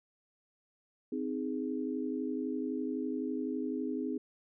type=chord; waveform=sine; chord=Ab major; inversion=first; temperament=just; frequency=259.6 / 311.5 / 415.3 Hz; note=C4 / Eb4 / Ab4; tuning=-13 / +2 / 0 cents; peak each=-35 / -37 / -39 dBFS; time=1.12-4.18 s; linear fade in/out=5 ms; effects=none